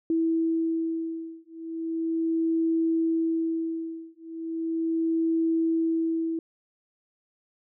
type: beating tone pair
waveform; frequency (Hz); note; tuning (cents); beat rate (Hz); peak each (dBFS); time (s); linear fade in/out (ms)
sine; 327 / 327.37; E4 / E4; -14 / -12; 0.37; -27; 0.1-6.39; 2
effects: none